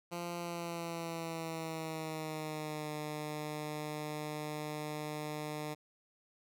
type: tone with pitch glide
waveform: 10% pulse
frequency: 172.8 to 151.3 Hz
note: F3 to D#3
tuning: -18 to -48 cents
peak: -30 dBFS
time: 0.11-5.75 s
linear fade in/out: 20 ms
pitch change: -230 cents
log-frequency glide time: 0.37-2.91 s
effects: none